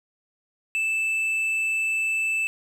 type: tone with tanh clipping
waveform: sine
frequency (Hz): 2637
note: E7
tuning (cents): 0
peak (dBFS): -23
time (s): 0.75-2.47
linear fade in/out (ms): 0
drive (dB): 5
effects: none